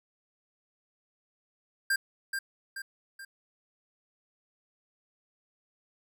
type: tone with echo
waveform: square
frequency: 1592 Hz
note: G6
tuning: 26 cents sharp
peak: -25 dBFS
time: 1.9-1.96 s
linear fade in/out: 5 ms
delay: 430 ms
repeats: 3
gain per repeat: -6 dB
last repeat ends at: 3.25 s
effects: none